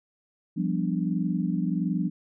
sine chord, G dominant seventh, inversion third, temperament equal, 174.61 / 196 / 246.9 / 293.7 Hz, F3 / G3 / B3 / D4, 0 / 0 / 0 / 0 cents, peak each -27 / -29 / -32 / -32 dBFS, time 0.56-2.1 s, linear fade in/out 20 ms, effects none

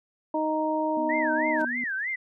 harmonic tone, 311.1 Hz, D#4, in tune, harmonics 1 / 2 / 3, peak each -28 / -28 / -28 dBFS, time 0.34-1.65 s, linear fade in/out 5 ms
sine tone with pitch glide, 246.9 to 243.6 Hz, B3 to B3, 0 to -24 cents, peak -33 dBFS, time 0.97-1.84 s, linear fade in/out 2 ms, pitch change -24 cents, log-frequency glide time 1.18-1.64 s
sine tone with vibrato, 1796 Hz, A6, 35 cents sharp, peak -27 dBFS, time 1.09-2.16 s, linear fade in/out 10 ms, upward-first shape sine, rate 3.2 Hz, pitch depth 280 cents each way
sawtooth tone with exponential growth, 210.1 Hz, G#3, 20 cents sharp, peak -34 dBFS, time 1.54-1.62 s, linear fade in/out 5 ms, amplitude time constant 17 ms
effects none

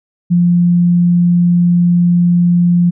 sine tone, 174.61 Hz, F3, in tune, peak -7 dBFS, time 0.3-2.91 s, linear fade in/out 20 ms, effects none

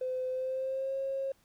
triangle tone with pitch glide, 512 to 539.9 Hz, C5 to C#5, -38 to -46 cents, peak -27 dBFS, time 0.01-1.32 s, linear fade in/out 5 ms, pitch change +92 cents, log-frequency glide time 0.29-0.96 s, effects tanh soft clip ceiling -29 dBFS + pink hiss -68 dBFS RMS until 1.44 s

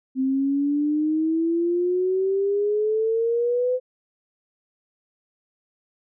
sine exponential sweep, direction up, 260 to 510 Hz, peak -19 dBFS, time 0.15-3.8 s, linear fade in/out 50 ms, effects none

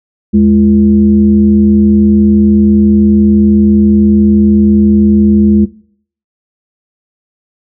sine tone with frequency modulation, 209.5 Hz, G#3, 15 cents sharp, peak -3 dBFS, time 0.33-5.66 s, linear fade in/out 20 ms, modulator 131 Hz, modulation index 0.56, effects noise-tail reverb RT60 0.6 s tail -21 dB re dry

